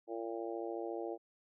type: harmonic tone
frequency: 114.2 Hz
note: A#2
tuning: 35 cents flat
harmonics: 3 / 4 / 5 / 6 / 7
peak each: -41 / -43 / -45 / -47 / -48 dBFS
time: 0.07-1.18 s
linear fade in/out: 50 ms
effects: none